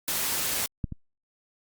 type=noise; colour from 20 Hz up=white; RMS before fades=-28 dBFS; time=0.08-0.66 s; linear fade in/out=0 ms
type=clicks; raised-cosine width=5 ms; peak=-15 / -22 dBFS; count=2; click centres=0.842 / 0.923 s
effects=Opus 48 kbps